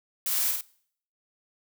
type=noise with echo; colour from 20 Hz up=blue; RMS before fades=-28 dBFS; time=0.26-0.51 s; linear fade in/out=2 ms; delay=50 ms; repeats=2; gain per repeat=-3 dB; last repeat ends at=0.61 s; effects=noise-tail reverb RT60 0.6 s tail -22 dB re dry